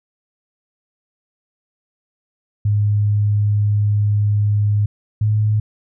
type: tone pair in turn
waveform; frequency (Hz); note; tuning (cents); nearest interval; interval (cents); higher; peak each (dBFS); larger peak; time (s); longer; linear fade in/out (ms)
sine; 103.83 / 106.69; G#2 / G#2; 0 / +47; unison; 47; second; -13; neither; 2.65-4.86 / 5.21-5.6; first; 5
effects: none